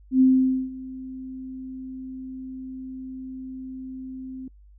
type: tone with ADSR envelope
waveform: sine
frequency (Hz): 260.2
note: C4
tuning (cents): -9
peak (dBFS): -12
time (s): 0.11-4.48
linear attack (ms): 96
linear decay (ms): 490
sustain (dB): -21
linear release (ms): 3
effects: noise-tail reverb RT60 0.1 s tail -25 dB re dry + added 50 Hz sine -48 dBFS peak until 4.78 s